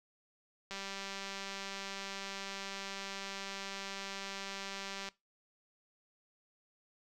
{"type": "click train", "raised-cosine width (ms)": 0.2, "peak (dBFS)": -25, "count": 859, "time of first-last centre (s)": [0.71, 5.088], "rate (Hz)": 196, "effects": ["noise-tail reverb RT60 0.2 s tail -20 dB re dry"]}